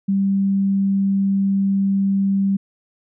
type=tone; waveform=sine; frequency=196 Hz; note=G3; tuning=in tune; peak=-15 dBFS; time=0.08-2.57 s; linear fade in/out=10 ms; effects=none